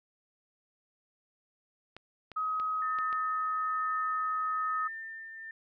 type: clicks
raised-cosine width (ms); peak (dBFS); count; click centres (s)
0.3; -29; 5; 1.966 / 2.317 / 2.599 / 2.987 / 3.128
type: tone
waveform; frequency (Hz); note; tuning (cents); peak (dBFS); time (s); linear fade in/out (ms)
sine; 1266; D#6; +30; -29; 2.36-4.88; 10
type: tone with tremolo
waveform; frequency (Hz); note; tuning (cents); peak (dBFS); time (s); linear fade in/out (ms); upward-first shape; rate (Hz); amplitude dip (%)
sine; 1797; A6; +36; -37; 2.82-5.51; 2; triangle; 1.1; 50
effects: none